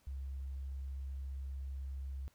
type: tone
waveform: sine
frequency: 67.5 Hz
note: C#2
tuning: 45 cents flat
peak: -39 dBFS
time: 0.07-2.28 s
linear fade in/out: 0 ms
effects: pink hiss -71 dBFS RMS until 2.34 s